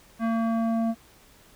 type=tone with low-pass filter sweep; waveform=square; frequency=227.4 Hz; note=A#3; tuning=43 cents flat; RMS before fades=-25 dBFS; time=0.19-0.95 s; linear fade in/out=50 ms; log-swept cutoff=1500 to 650 Hz; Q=1.3; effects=pink hiss -55 dBFS RMS until 1.55 s